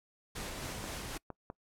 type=noise with tremolo; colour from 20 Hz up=pink; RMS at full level=-40 dBFS; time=0.35-1.18 s; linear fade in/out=10 ms; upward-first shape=sine; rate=3.9 Hz; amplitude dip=25%
type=clicks; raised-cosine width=1 ms; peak=-27 dBFS; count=3; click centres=0.841 / 1.303 / 1.501 s
effects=noise-tail reverb RT60 0.1 s tail -25 dB re dry + low-pass 12000 Hz 12 dB/octave